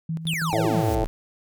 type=tone with tremolo; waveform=sine; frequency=162.2 Hz; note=E3; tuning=28 cents flat; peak=-24 dBFS; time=0.09-0.81 s; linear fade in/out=5 ms; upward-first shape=square; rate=6.1 Hz; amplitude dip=60%
type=noise with exponential growth; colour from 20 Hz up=white; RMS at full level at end=-38 dBFS; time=0.21-0.95 s; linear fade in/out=2 ms; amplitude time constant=160 ms
type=exponential sweep; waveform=square; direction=down; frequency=3661 to 32.36 Hz; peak=-26 dBFS; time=0.27-1.07 s; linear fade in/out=0 ms
type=harmonic tone; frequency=110 Hz; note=A2; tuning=in tune; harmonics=1 / 3 / 4 / 5 / 6 / 7 / 8; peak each=-29 / -27 / -29 / -31 / -31 / -30 / -33 dBFS; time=0.53-1.04 s; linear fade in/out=0 ms
effects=none